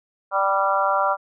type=harmonic tone with a mistuned harmonic; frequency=196 Hz; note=G3; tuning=in tune; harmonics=3 / 4 / 5 / 6 / 7; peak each=-24 / -24 / -24 / -24 / -24 dBFS; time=0.31-1.17 s; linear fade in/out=50 ms; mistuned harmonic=4; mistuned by=-16 cents; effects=none